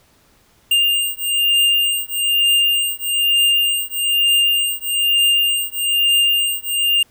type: beating tone pair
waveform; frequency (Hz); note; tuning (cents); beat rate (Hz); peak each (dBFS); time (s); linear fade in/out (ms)
square; 2804 / 2805.1; F7 / F7; +6 / +7; 1.1; -18; 0.71-7.03; 5
effects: pink hiss -55 dBFS RMS until 7.1 s